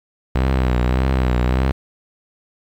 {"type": "tone with vibrato", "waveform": "sawtooth", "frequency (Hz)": 63.4, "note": "B1", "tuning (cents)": 46, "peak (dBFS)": -11, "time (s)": [0.35, 1.72], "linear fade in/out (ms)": 5, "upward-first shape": "triangle", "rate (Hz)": 1.7, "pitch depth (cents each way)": 81, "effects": ["low-pass 3000 Hz 12 dB/octave", "8-bit"]}